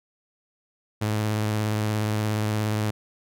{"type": "tone with vibrato", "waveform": "sawtooth", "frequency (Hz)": 107, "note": "A2", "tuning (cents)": -48, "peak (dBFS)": -19, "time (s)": [1.01, 2.91], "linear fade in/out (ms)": 10, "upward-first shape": "triangle", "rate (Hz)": 17, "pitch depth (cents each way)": 33, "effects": []}